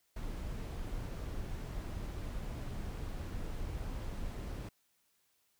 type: noise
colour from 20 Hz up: brown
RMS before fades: -40 dBFS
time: 0.16-4.69 s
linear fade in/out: 5 ms
effects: white hiss -75 dBFS RMS until 5.59 s